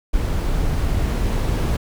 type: noise with level ramp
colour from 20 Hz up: brown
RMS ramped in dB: -21 to -18 dBFS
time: 0.13-1.77 s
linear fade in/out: 10 ms
effects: none